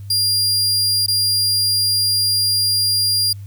sawtooth tone with dropouts, 4800 Hz, D8, 37 cents sharp, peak -12 dBFS, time 0.1-3.33 s, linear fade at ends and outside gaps 5 ms, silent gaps 1.063-1.081 s, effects added 100 Hz sine -30 dBFS peak until 3.46 s + white hiss -55 dBFS RMS until 3.46 s

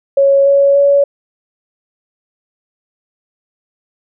sine tone with pitch steps, 553 / 558.5 / 564 Hz, C#5 / C#5 / C#5, -4 / +13 / +30 cents, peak -6 dBFS, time 0.17-1.04 s, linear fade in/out 5 ms, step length 290 ms, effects none

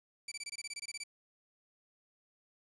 15% pulse tone bursts, 2322 Hz, D7, 20 cents flat, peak -33 dBFS, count 13, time 0.28-1.037 s, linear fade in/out 5 ms, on 37 ms, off 23 ms, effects resampled to 24000 Hz + 10-bit

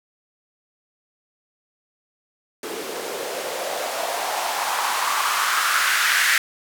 blue noise with band-pass filter sweep, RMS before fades -23 dBFS, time 2.63-6.38 s, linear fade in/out 2 ms, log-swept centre 360 to 1800 Hz, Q 3.3, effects none

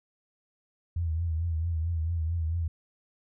sine tone with vibrato, 82.41 Hz, E2, in tune, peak -26 dBFS, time 0.96-2.68 s, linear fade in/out 5 ms, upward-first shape triangle, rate 4.5 Hz, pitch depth 89 cents each way, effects none

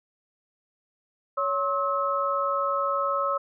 sine tone cluster, 560 / 1073 / 1292 Hz, C#5 / C6 / E6, +18 / +43 / -35 cents, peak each -28 / -29 / -26 dBFS, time 1.37-3.38 s, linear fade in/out 10 ms, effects none

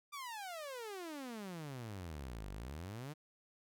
sawtooth exponential two-way sweep, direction down then up, 1201 to 46.96 to 158.7 Hz, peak -40 dBFS, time 0.12-3.14 s, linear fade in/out 20 ms, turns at 2.5 s, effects none

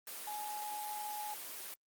sine tone in noise, 840 Hz, G#5, 19 cents sharp, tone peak -40 dBFS, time 0.27-1.34 s, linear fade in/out 2 ms, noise white, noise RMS -45 dBFS, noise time 0.07-1.74 s, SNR +2 dB, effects high-pass 300 Hz 12 dB/octave + Opus 24 kbps

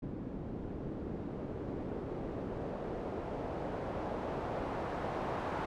white noise with low-pass filter sweep, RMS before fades -39 dBFS, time 0.02-5.66 s, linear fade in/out 10 ms, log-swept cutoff 280 to 860 Hz, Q 1.1, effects none

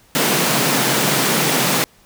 pink high-pass noise, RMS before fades -17 dBFS, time 0.15-1.84 s, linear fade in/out 0 ms, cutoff 130 Hz, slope 96 dB/octave, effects pink hiss -52 dBFS RMS until 2.05 s

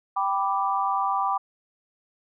sine chord, G major, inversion none, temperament equal, 784 / 987.8 / 1174.7 Hz, G5 / B5 / D6, 0 / 0 / 0 cents, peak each -26 / -27 / -26 dBFS, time 0.16-1.38 s, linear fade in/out 10 ms, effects none

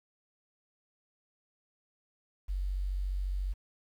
sine tone with quantisation, 47.15 Hz, F#1, 33 cents sharp, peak -30 dBFS, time 2.48-3.54 s, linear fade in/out 20 ms, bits 10, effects none

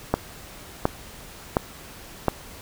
click train, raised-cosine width 1 ms, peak -4 dBFS, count 4, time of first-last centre 0.14-2.283 s, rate 1.4 Hz, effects pink hiss -43 dBFS RMS until 2.61 s

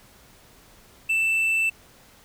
triangle tone, 2657 Hz, E7, 13 cents sharp, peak -18 dBFS, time 1.09-1.7 s, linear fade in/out 10 ms, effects pink hiss -53 dBFS RMS until 2.24 s

